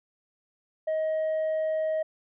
sine tone, 630 Hz, D#5, 21 cents sharp, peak -22 dBFS, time 0.87-2.03 s, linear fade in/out 10 ms, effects tanh soft clip ceiling -24 dBFS

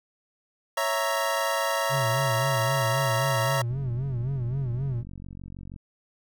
25% pulse chord, A# diminished, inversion first, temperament equal, 554.4 / 659.3 / 932.3 Hz, C#5 / E5 / A#5, 0 / 0 / 0 cents, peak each -25 dBFS, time 0.77-3.62 s, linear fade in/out 5 ms
triangle tone with vibrato, 127.9 Hz, C3, 39 cents flat, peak -24 dBFS, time 1.89-5.04 s, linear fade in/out 50 ms, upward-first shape sine, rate 3.8 Hz, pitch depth 150 cents each way
click train, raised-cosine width 5 ms, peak -29 dBFS, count 96, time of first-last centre 3.71-5.762 s, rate 46.3 Hz
effects none

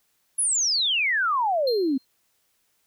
sine exponential sweep, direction down, 11000 to 252.7 Hz, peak -20 dBFS, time 0.38-1.98 s, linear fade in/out 10 ms
triangle tone with exponential decay, 4186 Hz, C8, in tune, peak -24 dBFS, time 1.67-2.05 s, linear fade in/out 5 ms, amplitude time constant 81 ms
effects white hiss -69 dBFS RMS until 2.86 s

